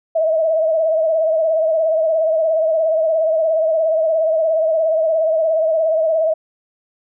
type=tone with vibrato; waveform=sine; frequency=640 Hz; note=D#5; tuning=49 cents sharp; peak=-13 dBFS; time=0.15-6.34 s; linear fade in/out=10 ms; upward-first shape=triangle; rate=17 Hz; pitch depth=71 cents each way; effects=none